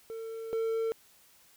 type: tone pair in turn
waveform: triangle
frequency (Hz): 450.5 / 450.5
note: A4 / A4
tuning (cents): +41 / +41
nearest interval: unison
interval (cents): 0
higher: neither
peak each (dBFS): -35 / -26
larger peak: second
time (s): 0.1-0.53 / 0.53-0.92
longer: first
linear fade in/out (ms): 0
effects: white hiss -61 dBFS RMS until 1.56 s